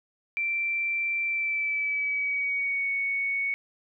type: tone with pitch glide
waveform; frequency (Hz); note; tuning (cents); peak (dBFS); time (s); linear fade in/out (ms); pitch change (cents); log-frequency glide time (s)
sine; 2348 to 2223; D7 to C#7; -1 to +4; -25; 0.37-3.54; 0; -95; 1.24-2.9
effects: none